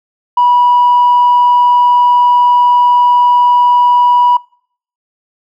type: tone with tanh clipping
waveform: triangle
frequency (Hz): 976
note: B5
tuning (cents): -21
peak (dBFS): -6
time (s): 0.37-4.37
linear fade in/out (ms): 5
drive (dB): 5
effects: noise-tail reverb RT60 0.6 s tail -25 dB re dry